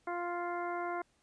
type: harmonic tone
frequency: 349.2 Hz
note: F4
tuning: in tune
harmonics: 1 / 2 / 3 / 4 / 5 / 6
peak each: -39 / -38 / -41 / -43 / -52 / -49 dBFS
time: 0.07-1.02 s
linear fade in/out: 5 ms
effects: pink hiss -72 dBFS RMS until 1.22 s + resampled to 22050 Hz